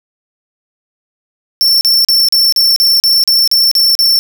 45% pulse tone bursts, 5410 Hz, E8, 44 cents sharp, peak -7 dBFS, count 11, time 1.61-4.19 s, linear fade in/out 0 ms, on 200 ms, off 38 ms, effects 8-bit

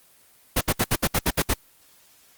pink noise bursts, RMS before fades -20 dBFS, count 9, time 0.56-1.54 s, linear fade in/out 10 ms, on 52 ms, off 64 ms, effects white hiss -56 dBFS RMS until 2.37 s + Opus 24 kbps

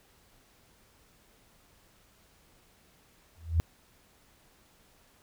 sine tone with exponential growth, 82.4 Hz, E2, in tune, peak -18 dBFS, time 3.36-3.6 s, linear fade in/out 0 ms, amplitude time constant 52 ms, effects pink hiss -63 dBFS RMS until 5.22 s

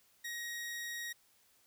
sawtooth tone, 1887 Hz, A#6, 21 cents sharp, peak -36 dBFS, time 0.24-1.13 s, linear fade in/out 10 ms, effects white hiss -69 dBFS RMS until 1.66 s

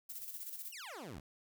violet noise with tremolo, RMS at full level -44 dBFS, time 0.09-0.72 s, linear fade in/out 10 ms, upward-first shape square, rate 16 Hz, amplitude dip 50%
15% pulse exponential sweep, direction down, 3041 to 58.4 Hz, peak -39 dBFS, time 0.72-1.2 s, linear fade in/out 5 ms
effects none

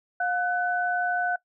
sine tone pair together, 713.7 / 1501 Hz, F5 / F#6, +37 / +24 cents, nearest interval octave + minor second, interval 1287 cents, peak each -26 dBFS, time 0.2-1.36 s, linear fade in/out 5 ms, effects noise-tail reverb RT60 0.1 s tail -21 dB re dry

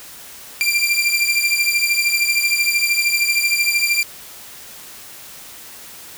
sawtooth beating tone pair, 2366 / 2379 Hz, D7 / D7, +12 / +22 cents, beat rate 13 Hz, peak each -15 / -15 dBFS, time 0.61-4.03 s, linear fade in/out 0 ms, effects white hiss -38 dBFS RMS until 6.17 s

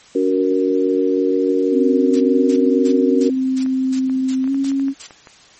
sine chord, F# major, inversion second, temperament equal with one note detuned, 283.7 / 370 / 466.2 Hz, C#4 / F#4 / A#4, +40 / 0 / 0 cents, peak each -18 dBFS, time 0.15-3.3 s, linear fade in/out 5 ms
sine tone with pitch glide, 261.6 to 273 Hz, C4 to C#4, 0 to -26 cents, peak -15 dBFS, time 1.71-4.94 s, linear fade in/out 50 ms, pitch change +74 cents, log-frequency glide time 4.45-4.51 s
blue noise bursts, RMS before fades -28 dBFS, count 9, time 2.13-5.072 s, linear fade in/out 10 ms, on 78 ms, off 280 ms
clicks, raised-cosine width 0.5 ms, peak -24 dBFS, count 11, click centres 3.662 / 4.097 / 4.442 / 4.476 / 4.545 / 4.645 / 4.717 / 4.797 / 4.883 / 5.108 / 5.272 s
effects white hiss -46 dBFS RMS until 5.59 s + MP3 32 kbps

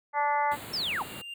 harmonic tone, 291 Hz, D4, 16 cents flat, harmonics 2 / 3 / 4 / 5 / 6 / 7, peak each -35 / -25 / -33 / -37 / -39 / -35 dBFS, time 0.13-0.57 s, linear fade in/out 50 ms
pink band-stop noise, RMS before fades -41 dBFS, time 0.51-1.22 s, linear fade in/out 10 ms, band 4500 to 7000 Hz, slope 96 dB/octave
triangle tone with exponential growth, 2794 Hz, F7, in tune, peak -34 dBFS, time 0.55-1.34 s, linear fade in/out 5 ms, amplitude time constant 170 ms
sine linear sweep, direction down, 5520 to 659.3 Hz, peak -28 dBFS, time 0.73-1.03 s, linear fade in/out 10 ms
effects high-pass 100 Hz 12 dB/octave

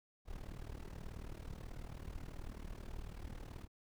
brown noise with amplitude modulation, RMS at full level -43 dBFS, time 0.25-3.68 s, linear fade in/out 50 ms, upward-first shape sine, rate 38.4 Hz, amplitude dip 85%, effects none

